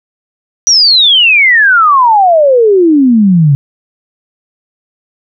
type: exponential sweep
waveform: sine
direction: down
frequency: 5920 to 135.8 Hz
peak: -3 dBFS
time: 0.67-3.55 s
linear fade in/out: 0 ms
effects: none